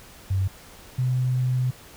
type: tone pair in turn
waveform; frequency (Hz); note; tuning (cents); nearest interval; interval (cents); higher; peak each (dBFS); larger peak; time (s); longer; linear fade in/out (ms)
sine; 95.4 / 127.1; G2 / C3; -47 / -50; perfect fourth; 497; second; -20; neither; 0.3-0.48 / 0.98-1.71; second; 10
effects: pink hiss -47 dBFS RMS until 1.96 s